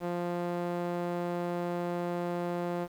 sawtooth tone with band-pass filter, 174.61 Hz, F3, in tune, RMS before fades -33 dBFS, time 0-2.88 s, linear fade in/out 50 ms, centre 540 Hz, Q 0.91, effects 9-bit

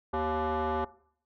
sine tone with frequency modulation, 237.9 Hz, A#3, 35 cents sharp, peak -25 dBFS, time 0.13-0.85 s, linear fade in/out 10 ms, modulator 313 Hz, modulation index 3.1, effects noise-tail reverb RT60 0.6 s tail -20 dB re dry + tanh soft clip ceiling -26 dBFS

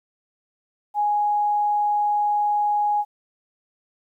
sine tone, 830.6 Hz, G#5, in tune, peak -18 dBFS, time 0.94-3.05 s, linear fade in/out 50 ms, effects 10-bit

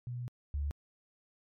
sine tone pair in turn, 122.3 / 71.93 Hz, B2 / D2, -16 / -35 cents, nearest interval major sixth, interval 919 cents, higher first, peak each -36 / -31 dBFS, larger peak second, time 0.07-0.28 / 0.54-0.71 s, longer first, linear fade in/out 0 ms, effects MP3 64 kbps

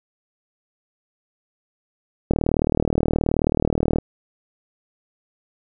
click train, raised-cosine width 2 ms, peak -5 dBFS, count 66, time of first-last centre 2.31-3.985 s, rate 38.8 Hz, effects none

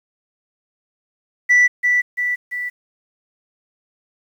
sine tone with echo, 1968 Hz, B6, 7 cents flat, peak -7 dBFS, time 1.49-1.68 s, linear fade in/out 20 ms, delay 340 ms, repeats 3, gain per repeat -5 dB, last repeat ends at 2.7 s, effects tanh soft clip ceiling -8 dBFS + 8-bit

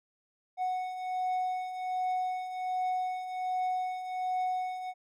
triangle beating tone pair, 737 / 738.3 Hz, F#5 / F#5, -7 / -4 cents, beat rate 1.3 Hz, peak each -36 / -29 dBFS, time 0.57-4.94 s, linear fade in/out 50 ms, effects none

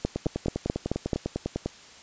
two click trains, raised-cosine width 2 ms, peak -14 / -11 dBFS, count 16 / 6, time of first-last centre 0.16-1.66 / 0.05-1.132 s, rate 10 / 4.62 Hz, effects white hiss -49 dBFS RMS until 2.02 s + resampled to 16000 Hz

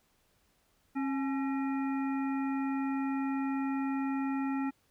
harmonic tone with a mistuned harmonic, 270 Hz, C#4, 45 cents flat, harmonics 1 / 3 / 5 / 7 / 9, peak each -30 / -40 / -44 / -47 / -49 dBFS, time 0.95-4.71 s, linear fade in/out 20 ms, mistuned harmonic 3, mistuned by +74 cents, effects pink hiss -71 dBFS RMS until 4.9 s

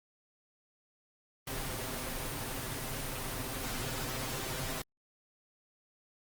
pink noise with comb filter, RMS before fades -37 dBFS, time 1.47-4.82 s, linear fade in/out 5 ms, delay 7.7 ms, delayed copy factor +0.7, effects Opus 24 kbps

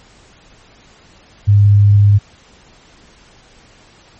sine tone, 102 Hz, G#2, 31 cents flat, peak -5 dBFS, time 1.47-2.19 s, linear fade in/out 20 ms, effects pink hiss -46 dBFS RMS until 4.19 s + MP3 32 kbps

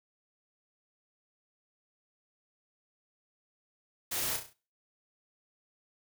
white noise with echo, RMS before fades -34 dBFS, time 4.11-4.37 s, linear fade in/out 10 ms, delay 33 ms, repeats 5, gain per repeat -6 dB, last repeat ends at 4.535 s, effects noise-tail reverb RT60 0.4 s tail -23 dB re dry

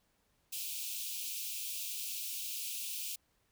white high-pass noise, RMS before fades -40 dBFS, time 0.52-3.16 s, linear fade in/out 10 ms, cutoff 2400 Hz, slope 96 dB/octave, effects pink hiss -75 dBFS RMS until 3.51 s

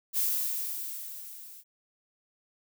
violet noise with level ramp, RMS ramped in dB -26 to -49 dBFS, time 0.13-1.64 s, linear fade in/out 50 ms, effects none

